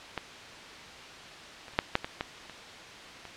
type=clicks; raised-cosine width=0.3 ms; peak=-15 / -28 / -30 / -6 / -7 / -17 / -14 / -27 / -26 dBFS; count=9; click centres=0.177 / 1.682 / 1.736 / 1.789 / 1.954 / 2.045 / 2.209 / 2.497 / 3.253 s; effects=white hiss -45 dBFS RMS until 3.36 s + low-pass 4000 Hz 12 dB/octave